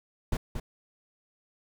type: noise with echo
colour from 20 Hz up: brown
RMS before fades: -27 dBFS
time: 0.32-0.37 s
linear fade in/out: 5 ms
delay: 230 ms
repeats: 1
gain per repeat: -6 dB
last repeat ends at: 0.6 s
effects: none